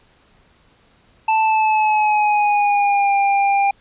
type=tone with pitch glide; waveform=square; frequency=880 to 797.7 Hz; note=A5 to G5; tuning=0 to +30 cents; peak=-14 dBFS; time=1.28-3.71 s; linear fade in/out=5 ms; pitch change=-170 cents; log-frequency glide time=1.43-3.15 s; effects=pink hiss -55 dBFS RMS until 3.8 s + resampled to 8000 Hz